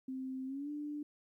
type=tone with pitch glide; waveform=sine; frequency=261.6 to 295.3 Hz; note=C4 to D4; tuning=0 to +10 cents; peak=-38 dBFS; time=0.08-1.03 s; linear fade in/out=5 ms; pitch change=+210 cents; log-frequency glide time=0.46-0.7 s; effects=13-bit